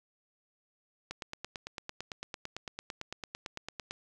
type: click train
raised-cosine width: 0.2 ms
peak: -21 dBFS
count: 26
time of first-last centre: 1.11-3.91 s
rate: 8.93 Hz
effects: none